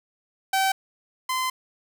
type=tone pair in turn; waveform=sawtooth; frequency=770 / 1030.6 Hz; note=G5 / C6; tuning=-31 / -27 cents; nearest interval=perfect fourth; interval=504 cents; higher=second; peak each=-16 / -20 dBFS; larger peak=first; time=0.53-0.72 / 1.29-1.5 s; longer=second; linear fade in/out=5 ms; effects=9-bit